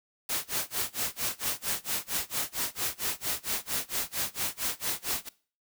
white noise with tremolo, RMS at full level -29 dBFS, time 0.29-5.29 s, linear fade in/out 5 ms, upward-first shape sine, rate 4.4 Hz, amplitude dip 100%, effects noise-tail reverb RT60 0.4 s tail -19 dB re dry

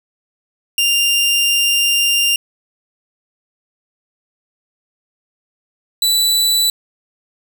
sawtooth tone pair in turn, 2794 / 3966 Hz, F7 / B7, 0 / +7 cents, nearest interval tritone, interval 607 cents, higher second, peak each -9 / -9 dBFS, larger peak neither, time 0.78-2.36 / 6.02-6.7 s, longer first, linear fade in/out 2 ms, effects none

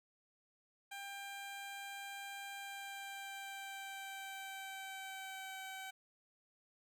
15% pulse tone with pitch glide, 795 to 765.7 Hz, G5 to G5, +24 to -41 cents, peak -39 dBFS, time 0.91-5.91 s, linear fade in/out 10 ms, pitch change -65 cents, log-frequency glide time 2.55-5.58 s, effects none

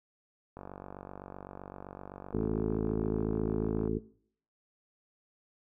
click train, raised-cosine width 1 ms, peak -29 dBFS, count 159, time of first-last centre 0.57-3.875 s, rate 47.8 Hz
harmonic tone, 54.3 Hz, A1, 22 cents flat, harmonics 1 / 2 / 3 / 4 / 5 / 6 / 7 / 8, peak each -39 / -38 / -39 / -35 / -37 / -39 / -36 / -37 dBFS, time 2.33-3.99 s, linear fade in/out 10 ms
effects noise-tail reverb RT60 0.6 s tail -20 dB re dry

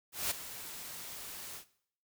white noise with ADSR envelope, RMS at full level -32 dBFS, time 0.12-1.65 s, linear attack 190 ms, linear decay 9 ms, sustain -13 dB, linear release 93 ms, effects noise-tail reverb RT60 0.6 s tail -17 dB re dry

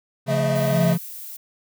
square chord, Db augmented, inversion none, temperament equal, 138.59 / 174.61 / 220 Hz, Db3 / F3 / A3, 0 / 0 / 0 cents, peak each -23 / -29 / -29 dBFS, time 0.26-0.98 s, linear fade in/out 50 ms
triangle tone with vibrato, 643 Hz, E5, 43 cents flat, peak -20 dBFS, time 0.28-0.93 s, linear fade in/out 10 ms, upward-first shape sine, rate 17 Hz, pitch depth 46 cents each way
violet noise, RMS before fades -36 dBFS, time 0.55-1.37 s, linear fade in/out 10 ms
sine tone, 171.9 Hz, F3, 27 cents flat, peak -20 dBFS, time 0.71-0.98 s, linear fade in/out 10 ms
effects none

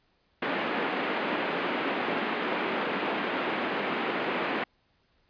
pink band-pass noise, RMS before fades -30 dBFS, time 0.42-4.64 s, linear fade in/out 5 ms, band 230 to 2800 Hz, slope 24 dB/octave, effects pink hiss -69 dBFS RMS until 5.29 s + resampled to 11025 Hz

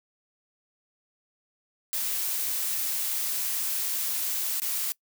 blue noise with dropouts, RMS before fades -29 dBFS, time 1.93-4.92 s, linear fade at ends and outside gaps 0 ms, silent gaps 4.599-4.619 s, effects noise-tail reverb RT60 0.1 s tail -23 dB re dry

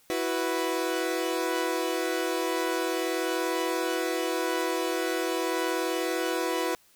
sawtooth chord, E suspended second, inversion none, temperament equal, 329.6 / 370 / 493.9 Hz, E4 / F#4 / B4, 0 / 0 / 0 cents, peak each -27 dBFS, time 0.1-6.75 s, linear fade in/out 0 ms, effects white hiss -61 dBFS RMS until 6.95 s

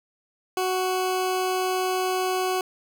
20% pulse tone, 371 Hz, F#4, 5 cents sharp, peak -18 dBFS, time 0.57-2.61 s, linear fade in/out 2 ms, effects none

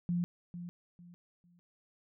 sine tone with echo, 174.61 Hz, F3, in tune, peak -29 dBFS, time 0.09-0.24 s, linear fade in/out 0 ms, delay 450 ms, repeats 3, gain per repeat -11 dB, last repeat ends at 1.59 s, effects none

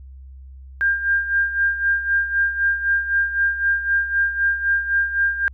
sine tone with tremolo, 1600 Hz, G6, 35 cents sharp, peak -14 dBFS, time 0.81-5.48 s, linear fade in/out 0 ms, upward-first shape sine, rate 3.9 Hz, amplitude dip 70%, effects added 66 Hz sine -37 dBFS peak until 5.53 s

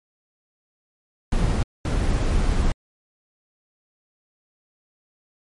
brown noise bursts at uneven times, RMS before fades -20 dBFS, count 2, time 1.32-1.63 / 1.85-2.72 s, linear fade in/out 2 ms, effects MP3 48 kbps

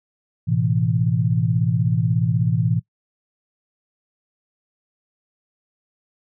sine chord, A suspended second, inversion none, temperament equal with one note detuned, 110 / 126.43 / 164.81 Hz, A2 / B2 / E3, 0 / +41 / 0 cents, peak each -21 dBFS, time 0.47-2.8 s, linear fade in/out 20 ms, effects noise-tail reverb RT60 0.1 s tail -20 dB re dry

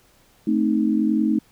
sine chord, A diminished, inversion none, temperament equal, 220 / 261.6 / 311.1 Hz, A3 / C4 / Eb4, 0 / 0 / 0 cents, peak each -20 / -24 / -21 dBFS, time 0.47-1.39 s, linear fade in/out 5 ms, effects pink hiss -57 dBFS RMS until 1.51 s

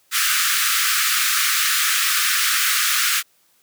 pink high-pass noise, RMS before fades -19 dBFS, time 0.11-3.23 s, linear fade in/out 50 ms, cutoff 1200 Hz, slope 96 dB/octave, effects white hiss -60 dBFS RMS until 3.62 s + high-pass 100 Hz 12 dB/octave

